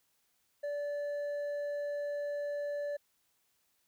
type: tone with hard clipping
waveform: sine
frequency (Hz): 580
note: D5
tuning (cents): -22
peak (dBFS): -35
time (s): 0.63-2.97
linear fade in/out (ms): 10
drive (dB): 4
effects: white hiss -75 dBFS RMS until 3.87 s